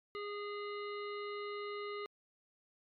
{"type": "harmonic tone", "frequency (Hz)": 411.4, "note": "G#4", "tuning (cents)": -16, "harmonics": [1, 3, 5, 7, 9, 10], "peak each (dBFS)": [-41, -45, -49, -54, -58, -57], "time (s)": [0.15, 2.06], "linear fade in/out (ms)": 0, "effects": ["MP3 96 kbps"]}